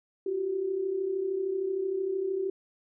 sine tone pair together, 351.9 / 385 Hz, F4 / G4, +13 / -31 cents, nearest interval major second, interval 156 cents, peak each -35 / -28 dBFS, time 0.26-2.5 s, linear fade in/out 5 ms, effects none

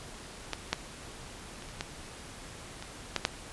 clicks, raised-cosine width 0.2 ms, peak -14 / -9 / -28 / -29 / -15 / -23 / -10 / -7 dBFS, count 8, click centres 0.533 / 0.73 / 1.623 / 1.688 / 1.809 / 2.825 / 3.163 / 3.251 s, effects pink hiss -46 dBFS RMS until 3.52 s + resampled to 24000 Hz

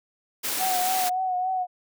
white high-pass noise, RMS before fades -28 dBFS, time 0.43-1.1 s, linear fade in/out 20 ms, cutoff 200 Hz, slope 12 dB/octave
sine tone with vibrato, 740 Hz, F#5, in tune, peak -23 dBFS, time 0.58-1.67 s, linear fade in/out 50 ms, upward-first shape triangle, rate 3.5 Hz, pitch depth 44 cents each way
effects none

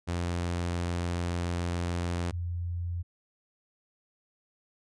sawtooth / sine tone pair in turn, 86.9 / 86.9 Hz, F2 / F2, -8 / -8 cents, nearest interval unison, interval 0 cents, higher neither, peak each -25 / -30 dBFS, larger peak first, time 0.07-2.32 / 2.32-3.03 s, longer first, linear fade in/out 20 ms, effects resampled to 22050 Hz

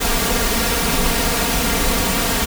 pink noise with comb filter, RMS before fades -18 dBFS, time 0-2.46 s, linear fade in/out 20 ms, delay 4.3 ms, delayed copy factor +0.7, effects none

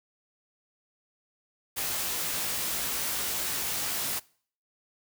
white noise with comb filter, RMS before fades -31 dBFS, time 1.76-4.2 s, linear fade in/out 20 ms, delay 18 ms, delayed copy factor +0.6, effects noise-tail reverb RT60 0.5 s tail -23 dB re dry

